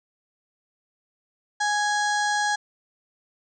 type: harmonic tone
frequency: 830.6 Hz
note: G#5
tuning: in tune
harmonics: 1 / 2 / 4 / 5 / 6 / 7 / 8 / 9 / 10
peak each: -24 / -25 / -36 / -35 / -40 / -37 / -37 / -43 / -43 dBFS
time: 1.6-2.56 s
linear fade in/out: 10 ms
effects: none